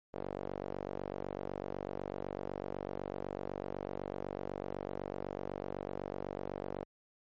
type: tone with band-pass filter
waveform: sawtooth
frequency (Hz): 47.99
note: G1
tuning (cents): -36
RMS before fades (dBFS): -41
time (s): 0.13-6.85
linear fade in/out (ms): 20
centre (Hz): 530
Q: 1.6
effects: MP3 32 kbps